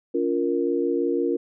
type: chord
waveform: sine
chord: Bb minor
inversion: first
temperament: equal with one note detuned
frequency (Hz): 283.3 / 349.2 / 466.2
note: Db4 / F4 / Bb4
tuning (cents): +38 / 0 / 0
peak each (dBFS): -26 / -24 / -25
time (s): 0.14-1.37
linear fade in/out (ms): 10
effects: none